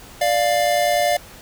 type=tone pair together; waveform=square; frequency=590 / 700.5 Hz; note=D5 / F5; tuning=+8 / +5 cents; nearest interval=minor third; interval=297 cents; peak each=-20 / -19 dBFS; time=0.21-1.17 s; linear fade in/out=5 ms; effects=pink hiss -42 dBFS RMS until 1.41 s